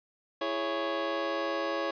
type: chord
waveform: 25% pulse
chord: C# minor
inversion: first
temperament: just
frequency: 332.6 / 415.8 / 554.4 Hz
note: E4 / G#4 / C#5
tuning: +16 / +2 / 0 cents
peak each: -31 / -34 / -28 dBFS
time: 0.41-1.91 s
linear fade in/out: 5 ms
effects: resampled to 11025 Hz + 9-bit